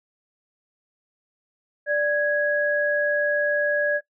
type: tone pair together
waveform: sine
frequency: 588 / 1661.2 Hz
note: D5 / G#6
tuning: +2 / 0 cents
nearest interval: octave + tritone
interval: 1798 cents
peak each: -22 dBFS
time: 1.86-4.01 s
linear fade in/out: 50 ms
effects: noise-tail reverb RT60 0.1 s tail -20 dB re dry